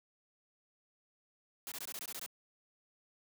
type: noise bursts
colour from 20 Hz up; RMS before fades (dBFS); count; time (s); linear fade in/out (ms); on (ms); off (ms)
white; -43; 9; 1.67-2.261; 0; 47; 21
effects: high-pass 150 Hz 12 dB/octave